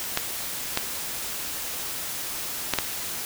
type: clicks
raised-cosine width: 0.2 ms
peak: -4 dBFS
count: 4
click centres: 0.174 / 0.774 / 2.737 / 2.787 s
effects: white hiss -32 dBFS RMS until 3.25 s